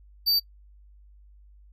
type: tone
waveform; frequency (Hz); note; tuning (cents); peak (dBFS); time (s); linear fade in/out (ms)
square; 4624; D8; -28; -20; 0.26-0.4; 20
effects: noise-tail reverb RT60 0.1 s tail -22 dB re dry + added 50 Hz sine -50 dBFS peak until 1.72 s